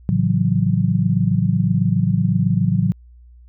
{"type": "chord", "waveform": "sine", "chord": "F# minor seventh", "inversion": "first", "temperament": "just", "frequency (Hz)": [111, 138.75, 166.5, 185], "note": ["A2", "C#3", "E3", "F#3"], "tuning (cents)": [16, 2, 18, 0], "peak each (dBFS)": [-20, -21, -20, -19], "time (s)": [0.09, 2.92], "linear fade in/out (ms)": 0, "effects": ["added 60 Hz sine -42 dBFS peak until 3.48 s"]}